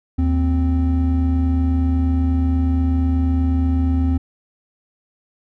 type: tone pair together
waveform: triangle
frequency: 77.77 / 261.6 Hz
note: D#2 / C4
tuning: 0 / 0 cents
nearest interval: octave + major sixth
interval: 2100 cents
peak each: -14 / -18 dBFS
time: 0.18-4.18 s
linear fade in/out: 10 ms
effects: none